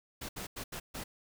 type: noise bursts at uneven times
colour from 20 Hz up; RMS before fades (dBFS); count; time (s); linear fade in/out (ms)
pink; -41; 5; 0.21-0.29 / 0.36-0.47 / 0.56-0.64 / 0.72-0.8 / 0.94-1.04; 10
effects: none